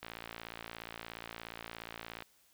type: click train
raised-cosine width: 0.3 ms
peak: -26 dBFS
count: 126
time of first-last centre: 0.03-2.223 s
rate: 57 Hz
effects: white hiss -68 dBFS RMS until 2.53 s